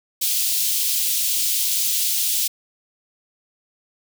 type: high-pass noise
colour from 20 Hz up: white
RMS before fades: -21 dBFS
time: 0.21-2.48 s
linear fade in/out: 10 ms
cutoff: 3000 Hz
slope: 24 dB/octave
effects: none